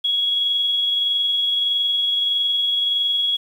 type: tone with amplitude modulation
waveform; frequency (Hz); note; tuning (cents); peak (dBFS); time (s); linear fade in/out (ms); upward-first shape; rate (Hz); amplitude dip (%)
sine; 3333; G#7; +5; -16; 0.04-3.37; 10; sine; 21.6; 25
effects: 8-bit